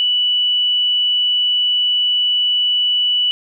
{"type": "tone", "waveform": "sine", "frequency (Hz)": 2960, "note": "F#7", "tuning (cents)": 0, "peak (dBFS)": -13, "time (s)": [0, 3.31], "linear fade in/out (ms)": 0, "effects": []}